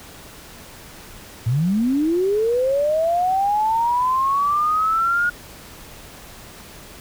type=linear sweep; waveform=sine; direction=up; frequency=106.5 to 1443 Hz; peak=-16 dBFS; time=1.46-5.3 s; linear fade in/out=10 ms; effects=pink hiss -41 dBFS RMS until 7 s